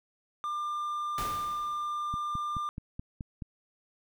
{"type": "tone", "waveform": "triangle", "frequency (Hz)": 1196, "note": "D6", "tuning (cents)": 31, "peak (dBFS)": -29, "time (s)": [0.44, 2.69], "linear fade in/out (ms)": 0}
{"type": "noise with exponential decay", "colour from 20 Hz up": "pink", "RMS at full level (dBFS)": -36, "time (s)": [1.18, 2.1], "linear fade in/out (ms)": 1, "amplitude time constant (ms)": 200}
{"type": "click train", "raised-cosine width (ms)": 5, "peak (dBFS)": -25, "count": 7, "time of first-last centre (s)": [2.14, 3.422], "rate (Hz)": 4.68}
{"effects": []}